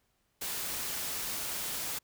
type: noise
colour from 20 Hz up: white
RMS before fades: -36 dBFS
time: 0.41-1.99 s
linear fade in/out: 10 ms
effects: pink hiss -75 dBFS RMS until 2.03 s